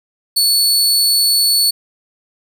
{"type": "tone", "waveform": "sawtooth", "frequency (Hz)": 4435, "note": "C#8", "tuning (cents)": 0, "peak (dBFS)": -8, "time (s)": [0.36, 1.71], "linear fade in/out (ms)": 10, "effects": []}